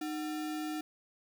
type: tone with sample-and-hold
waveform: sine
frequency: 307.8 Hz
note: D#4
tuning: 19 cents flat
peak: -34 dBFS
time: 0.01-0.81 s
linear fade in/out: 5 ms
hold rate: 1050 Hz
effects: none